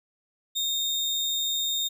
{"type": "tone", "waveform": "35% pulse", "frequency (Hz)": 3677, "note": "A#7", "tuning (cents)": -24, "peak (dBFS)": -23, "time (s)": [0.55, 1.89], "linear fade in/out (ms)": 20, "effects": []}